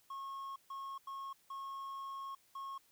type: tone bursts at uneven times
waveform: triangle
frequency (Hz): 1089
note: C#6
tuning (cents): -31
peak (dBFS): -40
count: 5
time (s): 0.1-0.56 / 0.7-0.98 / 1.07-1.33 / 1.5-2.35 / 2.55-2.78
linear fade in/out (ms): 5
effects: white hiss -70 dBFS RMS until 2.91 s